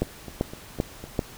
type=two click trains; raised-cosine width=2 ms; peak=-23 / -9 dBFS; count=5 / 4; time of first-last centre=0.03-1.04 / 0.02-1.192 s; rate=3.96 / 2.56 Hz; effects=pink hiss -45 dBFS RMS until 1.37 s